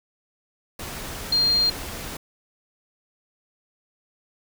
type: tone in noise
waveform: sine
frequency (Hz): 4200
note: C8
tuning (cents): +6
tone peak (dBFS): -17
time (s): 1.32-1.7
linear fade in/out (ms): 5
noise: pink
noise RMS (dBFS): -34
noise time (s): 0.79-2.17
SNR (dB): +14
effects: none